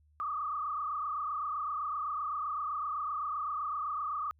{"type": "tone with frequency modulation", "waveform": "sine", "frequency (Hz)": 1200, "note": "D6", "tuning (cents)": 37, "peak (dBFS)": -32, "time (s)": [0.2, 4.31], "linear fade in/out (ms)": 0, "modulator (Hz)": 27.8, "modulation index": 2.4, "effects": ["added 75 Hz sine -63 dBFS peak until 4.39 s"]}